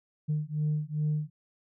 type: beating tone pair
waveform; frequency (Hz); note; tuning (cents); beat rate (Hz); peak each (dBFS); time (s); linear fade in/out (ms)
sine; 150.3 / 152.8; D3 / D#3; +40 / -31; 2.5; -29; 0.28-1.3; 20
effects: tanh soft clip ceiling -22 dBFS